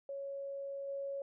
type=tone with level steps; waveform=sine; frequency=554.4 Hz; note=C#5; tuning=in tune; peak=-39 / -37 dBFS; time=0.09-1.22 s; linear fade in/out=2 ms; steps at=0.87 s; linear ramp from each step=20 ms; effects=none